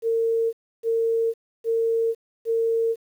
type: tone bursts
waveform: sine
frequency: 456 Hz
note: A#4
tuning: 38 cents flat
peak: -19 dBFS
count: 4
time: 0.02-2.96 s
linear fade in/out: 50 ms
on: 510 ms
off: 300 ms
effects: 9-bit